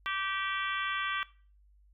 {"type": "harmonic tone with a mistuned harmonic", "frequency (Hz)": 388.6, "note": "G4", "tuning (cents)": -15, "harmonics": [3, 4, 5, 6, 7, 8, 9], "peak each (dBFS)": [-35, -37, -39, -41, -42, -43, -44], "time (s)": [0.06, 1.23], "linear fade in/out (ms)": 0, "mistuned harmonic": 9, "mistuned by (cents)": -42, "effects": ["noise-tail reverb RT60 0.4 s tail -19 dB re dry", "added 50 Hz sine -59 dBFS peak until 1.93 s"]}